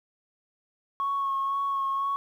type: tone with vibrato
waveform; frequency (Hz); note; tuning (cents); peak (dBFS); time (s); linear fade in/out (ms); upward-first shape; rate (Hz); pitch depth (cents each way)
sine; 1100; C#6; -14; -24; 1-2.16; 0; sine; 2; 20
effects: tanh soft clip ceiling -21 dBFS + 10-bit